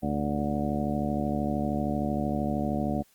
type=harmonic tone; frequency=73 Hz; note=D2; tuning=10 cents flat; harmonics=1 / 2 / 3 / 4 / 5 / 6 / 7 / 8 / 10; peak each=-36 / -34 / -29 / -33 / -41 / -42 / -43 / -35 / -35 dBFS; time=0.02-3.03 s; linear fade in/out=20 ms; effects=white hiss -63 dBFS RMS until 3.14 s + Opus 32 kbps